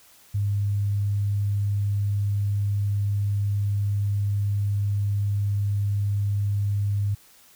sine tone, 101.4 Hz, G#2, 41 cents flat, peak -21 dBFS, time 0.34-7.15 s, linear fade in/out 10 ms, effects white hiss -54 dBFS RMS until 7.55 s

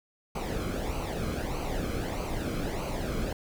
brown noise with flanger, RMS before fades -32 dBFS, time 0.35-3.33 s, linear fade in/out 5 ms, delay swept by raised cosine 0.56 to 1.11 ms, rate 1.6 Hz, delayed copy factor -0.65, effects none

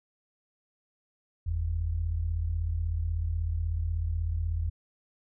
sine tone pair together, 46.41 / 82.7 Hz, F#1 / E2, +6 / +6 cents, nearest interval minor seventh, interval 1000 cents, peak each -32 / -28 dBFS, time 1.46-4.7 s, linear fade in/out 10 ms, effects none

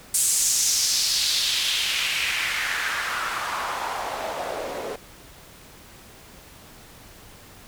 white noise with band-pass filter sweep, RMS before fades -25 dBFS, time 0.14-4.96 s, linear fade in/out 5 ms, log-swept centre 8500 to 460 Hz, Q 2.4, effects pink hiss -47 dBFS RMS until 7.67 s

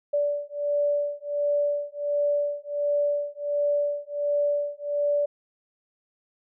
sine beating tone pair, 580 / 581.4 Hz, D5 / D5, -22 / -18 cents, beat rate 1.4 Hz, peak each -26 / -26 dBFS, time 0.13-5.26 s, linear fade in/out 10 ms, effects none

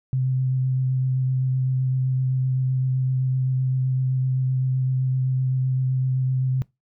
sine tone with vibrato, 129.9 Hz, C3, 12 cents flat, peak -19 dBFS, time 0.13-6.62 s, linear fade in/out 0 ms, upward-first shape sine, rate 7.8 Hz, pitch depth 13 cents each way, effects noise-tail reverb RT60 0.2 s tail -22 dB re dry

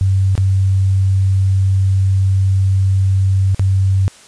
sine tone with dropouts, 96 Hz, G2, 36 cents flat, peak -10 dBFS, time 0.01-4.08 s, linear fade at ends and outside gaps 0 ms, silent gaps 0.353-0.378 / 3.546-3.595 s, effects white hiss -42 dBFS RMS until 4.27 s + resampled to 22050 Hz

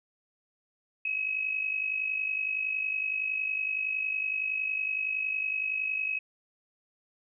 sine tone with amplitude modulation, 2557 Hz, D#7, 47 cents sharp, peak -25 dBFS, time 1.05-6.19 s, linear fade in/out 5 ms, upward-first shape sine, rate 50.8 Hz, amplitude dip 65%, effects none

